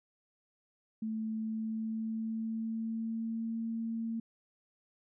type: tone with pitch glide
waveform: sine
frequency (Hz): 220 to 227.1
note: A3 to A#3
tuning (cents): 0 to -45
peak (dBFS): -33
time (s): 1.02-4.2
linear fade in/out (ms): 5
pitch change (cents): +55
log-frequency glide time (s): 1.37-3.6
effects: none